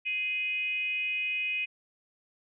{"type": "tone with frequency modulation", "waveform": "sine", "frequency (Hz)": 2503, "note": "D#7", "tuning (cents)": 10, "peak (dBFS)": -28, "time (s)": [0.05, 1.66], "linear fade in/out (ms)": 20, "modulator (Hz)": 416, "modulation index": 0.45, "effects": []}